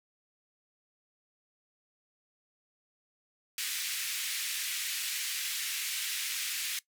pink band-pass noise, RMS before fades -35 dBFS, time 3.58-6.79 s, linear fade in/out 2 ms, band 2000 to 16000 Hz, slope 24 dB/octave, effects noise-tail reverb RT60 0.1 s tail -19 dB re dry

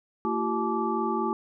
sine tone cluster, 226.2 / 340.4 / 384.8 / 861 / 1166 Hz, A3 / F4 / G4 / A5 / D6, +48 / -44 / -32 / -38 / -13 cents, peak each -31 dBFS, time 0.25-1.33 s, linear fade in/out 0 ms, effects none

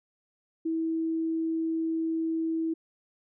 sine tone, 324.8 Hz, E4, 26 cents flat, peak -26 dBFS, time 0.65-2.74 s, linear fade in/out 10 ms, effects none

